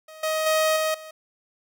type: tone with level steps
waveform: sawtooth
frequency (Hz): 629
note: D#5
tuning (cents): +19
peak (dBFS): -38 / -19 / -15 / -18 / -35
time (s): 0.08-1.11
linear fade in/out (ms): 5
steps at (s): 0.23 / 0.46 / 0.76 / 0.94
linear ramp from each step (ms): 5
effects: none